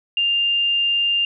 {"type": "tone", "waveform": "sine", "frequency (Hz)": 2799, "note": "F7", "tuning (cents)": 3, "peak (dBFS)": -16, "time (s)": [0.17, 1.25], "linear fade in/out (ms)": 2, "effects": []}